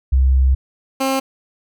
sine / 15% pulse tone pair in turn, 65.7 / 267.2 Hz, C2 / C4, +8 / +36 cents, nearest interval 2 octaves, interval 2428 cents, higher second, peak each -10 dBFS, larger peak neither, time 0.12-0.55 / 1-1.2 s, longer first, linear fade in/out 10 ms, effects none

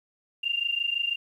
sine tone pair together, 2780 / 2806 Hz, F7 / F7, -9 / +8 cents, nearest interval unison, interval 17 cents, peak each -28 dBFS, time 0.43-1.16 s, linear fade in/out 10 ms, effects 10-bit

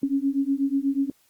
sine beating tone pair, 271.6 / 279.8 Hz, C#4 / C#4, -35 / +16 cents, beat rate 8.2 Hz, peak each -24 dBFS, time 0.03-1.1 s, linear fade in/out 2 ms, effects white hiss -63 dBFS RMS until 1.29 s + Opus 48 kbps

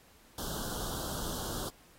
pink band-stop noise, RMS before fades -38 dBFS, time 0.38-1.69 s, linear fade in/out 2 ms, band 1600 to 3000 Hz, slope 96 dB/octave, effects pink hiss -61 dBFS RMS until 1.98 s + AAC 48 kbps

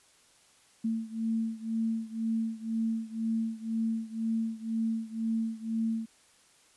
sine beating tone pair, 224.1 / 226.1 Hz, A3 / A3, +32 / +47 cents, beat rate 2 Hz, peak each -31 / -33 dBFS, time 0.84-6.06 s, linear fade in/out 10 ms, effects white hiss -62 dBFS RMS until 6.76 s + resampled to 24000 Hz

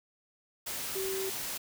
sine tone in noise, 384.1 Hz, G4, 35 cents flat, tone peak -33 dBFS, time 0.95-1.3 s, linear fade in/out 10 ms, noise white, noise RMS -37 dBFS, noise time 0.66-1.58 s, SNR +1 dB, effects none

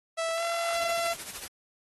sawtooth tone with pitch glide, 658 to 677.3 Hz, E5 to E5, -3 to +47 cents, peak -24 dBFS, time 0.17-1.14 s, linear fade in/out 20 ms, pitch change +50 cents, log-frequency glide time 0.34-0.43 s
white noise with tremolo, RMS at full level -37 dBFS, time 0.73-1.48 s, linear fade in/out 2 ms, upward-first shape sine, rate 13 Hz, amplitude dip 65%
effects AAC 32 kbps

